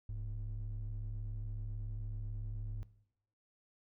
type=ring-modulated tone; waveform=triangle; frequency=71.8 Hz; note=D2; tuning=39 cents flat; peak=-32 dBFS; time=0.09-2.83 s; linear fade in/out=0 ms; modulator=33.6 Hz; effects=noise-tail reverb RT60 0.8 s tail -20 dB re dry + tanh soft clip ceiling -33 dBFS